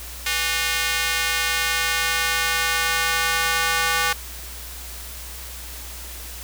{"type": "tone with high-pass filter sweep", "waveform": "square", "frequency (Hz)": 164.81, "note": "E3", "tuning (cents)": 0, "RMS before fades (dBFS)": -22, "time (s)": [0.26, 4.13], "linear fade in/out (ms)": 5, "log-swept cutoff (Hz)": [2100, 1300], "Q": 1.2, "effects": ["added 60 Hz sine -37 dBFS peak until 6.43 s", "white hiss -37 dBFS RMS until 6.43 s"]}